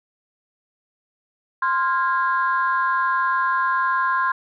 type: chord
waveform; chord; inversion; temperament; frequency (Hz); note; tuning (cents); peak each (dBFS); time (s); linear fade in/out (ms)
sine; F minor; second; equal with one note detuned; 1046.5 / 1396.9 / 1638.3; C6 / F6 / Ab6; 0 / 0 / -24; -19 / -25 / -24; 1.62-4.32; 5
effects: tanh soft clip ceiling -9 dBFS